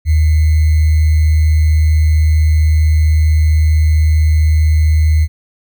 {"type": "tone with sample-and-hold", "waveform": "sine", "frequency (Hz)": 77.78, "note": "D#2", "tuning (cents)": 0, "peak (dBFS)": -7, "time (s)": [0.05, 5.28], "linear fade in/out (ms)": 50, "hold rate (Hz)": 2100, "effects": []}